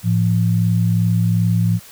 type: tone pair together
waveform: sine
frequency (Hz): 109.97 / 172.6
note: A2 / F3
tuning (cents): 0 / -20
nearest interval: minor sixth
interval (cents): 780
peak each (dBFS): -15 / -17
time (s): 0.03-1.8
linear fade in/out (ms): 50
effects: white hiss -42 dBFS RMS until 1.91 s